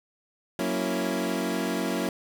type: chord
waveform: 25% pulse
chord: F# dominant seventh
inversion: none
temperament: equal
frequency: 185 / 233.1 / 277.2 / 329.6 Hz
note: F#3 / A#3 / C#4 / E4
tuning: 0 / 0 / 0 / 0 cents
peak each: -28 dBFS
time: 0.59-2.09 s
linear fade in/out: 2 ms
effects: none